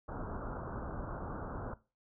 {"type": "low-pass noise", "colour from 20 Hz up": "pink", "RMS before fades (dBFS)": -41, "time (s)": [0.08, 1.74], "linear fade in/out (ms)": 5, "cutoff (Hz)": 1500, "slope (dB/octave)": 96, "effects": ["noise-tail reverb RT60 0.3 s tail -18 dB re dry"]}